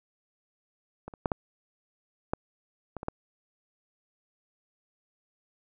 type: clicks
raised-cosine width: 1 ms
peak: -25 / -30 / -12 / -13 / -13 / -22 / -23 / -15 dBFS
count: 8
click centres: 1.08 / 1.138 / 1.258 / 1.318 / 2.335 / 2.967 / 3.031 / 3.084 s
effects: none